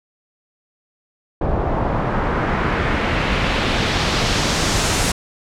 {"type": "noise with low-pass filter sweep", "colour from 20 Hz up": "pink", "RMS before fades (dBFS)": -19, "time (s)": [1.41, 5.12], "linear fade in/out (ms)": 5, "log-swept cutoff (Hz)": [750, 8900], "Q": 1.2, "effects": []}